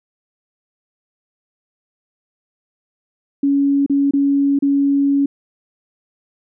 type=tone with dropouts; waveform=sine; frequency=280 Hz; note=C#4; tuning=18 cents sharp; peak=-12 dBFS; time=3.43-5.26 s; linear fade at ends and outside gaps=5 ms; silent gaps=3.863-3.897 / 4.11-4.135 / 4.59-4.623 s; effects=none